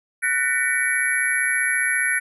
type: tone cluster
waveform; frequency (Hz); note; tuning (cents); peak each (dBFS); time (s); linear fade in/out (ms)
sine; 1486 / 1817 / 1952 / 2275 / 11130; F#6 / A#6 / B6 / C#7 / F9; +7 / -45 / -21 / +44 / -7; -23 / -24 / -26 / -26 / -28; 0.22-2.2; 20
effects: none